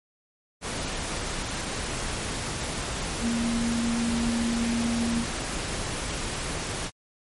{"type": "tone in noise", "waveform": "sine", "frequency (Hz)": 233.1, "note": "A#3", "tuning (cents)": 0, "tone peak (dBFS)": -24, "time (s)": [3.2, 5.25], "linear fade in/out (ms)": 50, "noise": "pink", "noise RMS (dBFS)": -31, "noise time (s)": [0.61, 6.91], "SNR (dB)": 4, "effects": ["MP3 48 kbps"]}